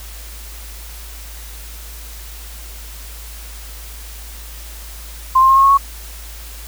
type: tone with pitch steps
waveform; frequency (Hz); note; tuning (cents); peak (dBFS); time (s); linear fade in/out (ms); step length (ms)
sine; 1046.5 / 1058.7 / 1071 / 1083.4 / 1096 / 1108.7; C6 / C6 / C6 / C#6 / C#6 / C#6; 0 / +20 / +40 / -40 / -20 / 0; -7; 5.35-5.776; 10; 71
effects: added 54 Hz sine -32 dBFS peak until 6.67 s + white hiss -37 dBFS RMS until 6.67 s